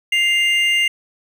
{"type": "tone pair together", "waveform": "triangle", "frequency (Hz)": [2093, 2804], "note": ["C7", "F7"], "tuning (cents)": [0, 6], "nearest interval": "perfect fourth", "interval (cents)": 506, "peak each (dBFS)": -15, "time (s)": [0.12, 0.88], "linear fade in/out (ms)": 5, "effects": []}